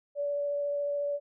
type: tone with vibrato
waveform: sine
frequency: 575 Hz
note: D5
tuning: 37 cents flat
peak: -28 dBFS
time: 0.15-1.2 s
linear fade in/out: 50 ms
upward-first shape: triangle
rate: 14 Hz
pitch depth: 10 cents each way
effects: none